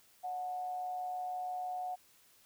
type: tone with amplitude modulation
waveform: sine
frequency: 731 Hz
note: F#5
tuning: 21 cents flat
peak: -34 dBFS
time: 0.23-1.96 s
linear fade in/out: 20 ms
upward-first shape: sine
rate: 146 Hz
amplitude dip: 40%
effects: white hiss -65 dBFS RMS until 2.45 s